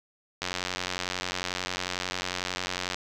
click train, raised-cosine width 0.2 ms, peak -12 dBFS, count 231, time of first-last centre 0.42-2.945 s, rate 91.1 Hz, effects none

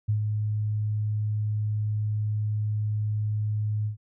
sine tone with ADSR envelope, 106.2 Hz, G#2, 39 cents sharp, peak -20 dBFS, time 0.08-3.97 s, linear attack 14 ms, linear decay 100 ms, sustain -4 dB, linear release 110 ms, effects none

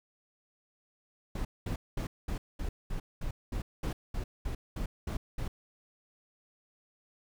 brown noise bursts, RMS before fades -34 dBFS, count 14, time 1.35-5.48 s, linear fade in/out 5 ms, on 100 ms, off 210 ms, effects none

